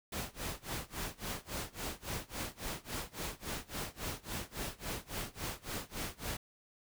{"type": "noise with tremolo", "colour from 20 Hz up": "pink", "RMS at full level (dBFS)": -38, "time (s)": [0.12, 6.37], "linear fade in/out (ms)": 5, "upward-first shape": "sine", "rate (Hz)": 3.6, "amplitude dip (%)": 95, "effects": []}